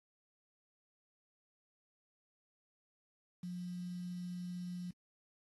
sine tone with quantisation, 178.2 Hz, F3, 35 cents sharp, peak -40 dBFS, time 3.43-4.91 s, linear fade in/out 5 ms, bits 10, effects AAC 32 kbps

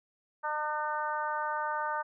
harmonic tone, 302.3 Hz, D#4, 50 cents flat, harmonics 2 / 3 / 4 / 5 / 6, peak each -39 / -33 / -36 / -37 / -47 dBFS, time 0.43-2.03 s, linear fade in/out 20 ms, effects none

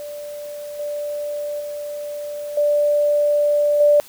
sine tone with level steps, 587.3 Hz, D5, in tune, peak -29 / -23 / -26 / -14 / -10 dBFS, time 0-4 s, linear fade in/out 0 ms, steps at 0.79 / 1.6 / 2.57 / 3.8 s, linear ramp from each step 5 ms, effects white hiss -44 dBFS RMS until 4.08 s

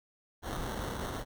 pink noise with sample-and-hold, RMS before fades -37 dBFS, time 0.42-1.25 s, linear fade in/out 50 ms, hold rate 2450 Hz, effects none

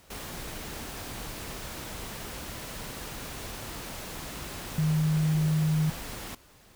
sine tone in noise, 155.6 Hz, D#3, in tune, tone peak -22 dBFS, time 4.78-5.9 s, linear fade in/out 5 ms, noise pink, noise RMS -39 dBFS, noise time 0.1-6.35 s, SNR +14 dB, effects pink hiss -57 dBFS RMS until 6.75 s

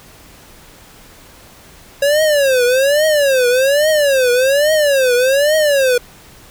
square tone with vibrato, 552 Hz, C#5, 7 cents flat, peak -11 dBFS, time 2.02-5.98 s, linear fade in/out 5 ms, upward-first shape triangle, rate 1.2 Hz, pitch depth 240 cents each way, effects pink hiss -42 dBFS RMS until 6.5 s

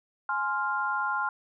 sine chord, F minor, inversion first, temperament just, 838.1 / 1047.7 / 1396.9 Hz, Ab5 / C6 / F6, +16 / +2 / 0 cents, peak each -32 / -31 / -29 dBFS, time 0.29-1.29 s, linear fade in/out 2 ms, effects none

